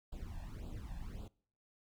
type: noise with flanger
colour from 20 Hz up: brown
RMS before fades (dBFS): -45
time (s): 0.12-1.28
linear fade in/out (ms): 5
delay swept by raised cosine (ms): 0.25 to 1.19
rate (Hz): 1.8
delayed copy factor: +0.95
effects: noise-tail reverb RT60 0.5 s tail -23 dB re dry